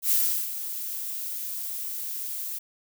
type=noise with ADSR envelope; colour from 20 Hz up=violet; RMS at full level=-21 dBFS; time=0.02-2.59 s; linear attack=91 ms; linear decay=370 ms; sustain=-12 dB; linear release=12 ms; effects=none